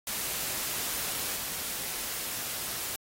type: noise with level steps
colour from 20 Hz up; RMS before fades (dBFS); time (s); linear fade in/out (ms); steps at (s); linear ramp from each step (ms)
white; -33 / -35; 0.07-2.96; 2; 1.35; 20
effects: AAC 48 kbps